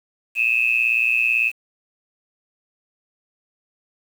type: tone with amplitude modulation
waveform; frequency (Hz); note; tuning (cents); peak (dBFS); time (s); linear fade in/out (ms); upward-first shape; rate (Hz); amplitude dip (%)
sine; 2582; E7; -37; -12; 0.35-1.52; 50; sine; 118; 90
effects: 7-bit